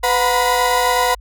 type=tone cluster; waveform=35% pulse; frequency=500 / 725 / 957 / 1008 Hz; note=B4 / F#5 / A#5 / B5; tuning=+21 / -35 / +45 / +35 cents; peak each=-18 dBFS; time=0.03-1.15 s; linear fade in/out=10 ms; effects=added 50 Hz sine -36 dBFS peak until 1.2 s